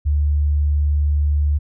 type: tone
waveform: sine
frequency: 73.42 Hz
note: D2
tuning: in tune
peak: -14 dBFS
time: 0.05-1.59 s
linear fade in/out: 20 ms
effects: none